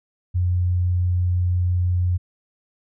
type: tone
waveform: sine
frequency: 89.4 Hz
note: F2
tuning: 41 cents sharp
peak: -17 dBFS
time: 0.34-2.18 s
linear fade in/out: 20 ms
effects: none